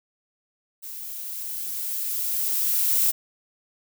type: noise with level ramp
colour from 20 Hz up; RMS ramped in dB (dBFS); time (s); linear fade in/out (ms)
violet; -37 to -20; 0.82-3.12; 20
effects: none